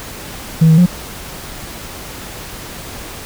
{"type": "tone with pitch steps", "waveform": "sine", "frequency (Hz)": [161.7, 159.4, 177.5], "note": ["E3", "D#3", "F3"], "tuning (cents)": [-33, 42, 28], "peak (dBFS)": -3, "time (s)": [0.61, 0.862], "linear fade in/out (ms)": 10, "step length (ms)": 84, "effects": ["tanh soft clip ceiling -3 dBFS", "pink hiss -30 dBFS RMS until 3.25 s"]}